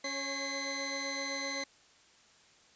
20% pulse tone cluster, 276.9 / 546 / 2046 Hz, C#4 / C#5 / C7, -2 / -26 / -39 cents, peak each -37 / -37 / -31 dBFS, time 0.04-1.64 s, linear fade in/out 5 ms, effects white hiss -62 dBFS RMS until 2.75 s + resampled to 16000 Hz

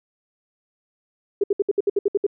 sine tone bursts, 402.9 Hz, G4, 48 cents sharp, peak -15 dBFS, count 10, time 1.41-2.266 s, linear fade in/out 5 ms, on 28 ms, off 64 ms, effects none

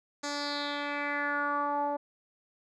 10% pulse tone with low-pass filter sweep, 289 Hz, D4, 28 cents flat, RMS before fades -32 dBFS, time 0.23-1.97 s, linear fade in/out 10 ms, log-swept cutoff 6300 to 720 Hz, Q 4.1, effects none

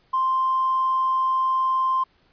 triangle tone with tanh clipping, 1046.5 Hz, C6, in tune, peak -18 dBFS, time 0.13-2.04 s, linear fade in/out 10 ms, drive 1 dB, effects pink hiss -62 dBFS RMS until 2.32 s + resampled to 11025 Hz

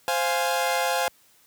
sawtooth chord, F minor, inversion second, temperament equal, 523.3 / 698.5 / 830.6 Hz, C5 / F5 / Ab5, 0 / 0 / 0 cents, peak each -23 dBFS, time 0.08-1.08 s, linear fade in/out 0 ms, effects white hiss -59 dBFS RMS until 1.46 s + high-pass 60 Hz 12 dB/octave

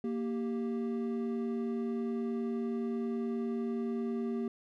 triangle tone pair together, 233.1 / 392 Hz, A#3 / G4, 0 / 0 cents, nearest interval major sixth, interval 900 cents, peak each -31 / -35 dBFS, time 0.04-4.48 s, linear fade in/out 2 ms, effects none

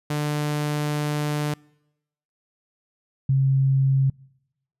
sawtooth / sine tone pair in turn, 148.7 / 134.8 Hz, D3 / C#3, +22 / -48 cents, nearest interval major second, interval 170 cents, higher first, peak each -19 / -16 dBFS, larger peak second, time 0.1-1.54 / 3.29-4.1 s, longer first, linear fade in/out 5 ms, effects noise-tail reverb RT60 0.9 s tail -26 dB re dry + resampled to 32000 Hz

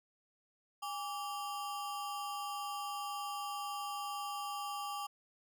square ring-modulated tone, 987.8 Hz, B5, in tune, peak -36 dBFS, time 0.82-5.07 s, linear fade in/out 10 ms, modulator 171 Hz, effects none

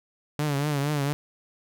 sawtooth tone with vibrato, 144.9 Hz, D3, 23 cents flat, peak -20 dBFS, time 0.39-1.13 s, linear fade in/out 0 ms, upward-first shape triangle, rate 4.3 Hz, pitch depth 97 cents each way, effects none

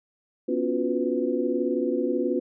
sine tone cluster, 247.6 / 280.2 / 346.1 / 364.6 / 499.6 Hz, B3 / C#4 / F4 / F#4 / B4, +5 / +19 / -16 / -25 / +20 cents, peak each -29 dBFS, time 0.48-2.4 s, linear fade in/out 10 ms, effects none

